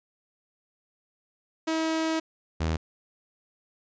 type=tone pair in turn; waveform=sawtooth; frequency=321.1 / 80.28 Hz; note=E4 / E2; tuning=-45 / -45 cents; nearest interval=2 octaves; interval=2400 cents; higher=first; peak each=-21 / -21 dBFS; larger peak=neither; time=1.67-2.2 / 2.6-2.77 s; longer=first; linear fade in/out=10 ms; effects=resampled to 16000 Hz